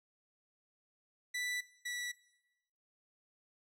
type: tone pair in turn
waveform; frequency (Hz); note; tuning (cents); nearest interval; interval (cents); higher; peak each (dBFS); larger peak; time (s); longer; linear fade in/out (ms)
sawtooth; 1975.5 / 1953.9; B6 / B6; 0 / -19; unison; 19; first; -32 / -34; first; 1.34-1.61 / 1.85-2.12; neither; 10
effects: noise-tail reverb RT60 0.9 s tail -19 dB re dry + low-pass 11000 Hz 12 dB/octave